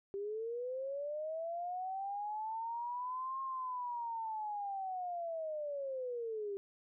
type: linear two-way sweep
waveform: sine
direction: up then down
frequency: 390.8 to 1073 to 390.8 Hz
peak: -37 dBFS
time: 0.14-6.57 s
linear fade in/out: 0 ms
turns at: 3.41 s
effects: none